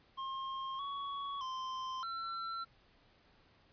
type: tone with pitch steps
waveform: square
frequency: 1067 / 1119 / 1041 / 1349 Hz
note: C6 / C#6 / C6 / E6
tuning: +34 / +16 / -9 / +40 cents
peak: -39 dBFS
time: 0.17-2.65 s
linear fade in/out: 20 ms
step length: 620 ms
effects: pink hiss -67 dBFS RMS until 3.72 s + resampled to 11025 Hz